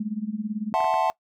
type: tone with tremolo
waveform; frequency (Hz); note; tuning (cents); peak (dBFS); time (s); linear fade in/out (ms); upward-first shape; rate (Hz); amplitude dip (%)
sine; 213; G#3; +44; -23; 0-0.73; 5; sine; 18; 85
type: chord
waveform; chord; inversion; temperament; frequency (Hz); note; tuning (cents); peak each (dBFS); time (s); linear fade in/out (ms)
triangle; F# half-diminished seventh; third; equal with one note detuned; 659.3 / 737.9 / 880 / 1046.5; E5 / F#5 / A5 / C6; 0 / -5 / 0 / 0; -24 / -23 / -22 / -27; 0.74-1.1; 0
type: clicks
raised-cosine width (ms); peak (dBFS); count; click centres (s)
0.5; -23; 3; 0.805 / 0.844 / 0.941
effects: noise-tail reverb RT60 0.1 s tail -22 dB re dry